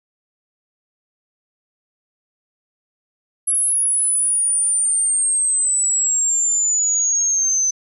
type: exponential sweep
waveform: sine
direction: down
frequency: 10890 to 6100 Hz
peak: -15 dBFS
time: 3.47-7.71 s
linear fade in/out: 10 ms
effects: none